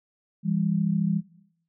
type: tone pair together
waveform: sine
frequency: 166.52 / 200.5 Hz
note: E3 / G3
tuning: +18 / +39 cents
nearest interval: minor third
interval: 321 cents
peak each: -25 dBFS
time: 0.43-1.22 s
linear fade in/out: 50 ms
effects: noise-tail reverb RT60 0.7 s tail -17 dB re dry